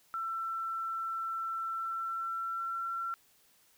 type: tone with pitch glide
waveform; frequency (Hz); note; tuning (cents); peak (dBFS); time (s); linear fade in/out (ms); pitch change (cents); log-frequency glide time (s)
sine; 1340 to 1356.4; E6 to E6; +28 to +49; -33; 0.14-3.14; 0; +21; 1.7-2.9
effects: white hiss -66 dBFS RMS until 3.77 s